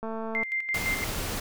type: click train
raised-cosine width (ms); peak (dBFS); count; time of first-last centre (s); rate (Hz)
1; -22; 90; 0.03-0.429; 223
type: tone with tremolo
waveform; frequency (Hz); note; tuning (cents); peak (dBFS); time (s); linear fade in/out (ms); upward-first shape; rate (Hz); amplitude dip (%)
sine; 2093; C7; 0; -25; 0.35-1.04; 0; square; 5.9; 60
type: noise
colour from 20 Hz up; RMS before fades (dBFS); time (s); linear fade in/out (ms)
pink; -32; 0.74-1.4; 5
effects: none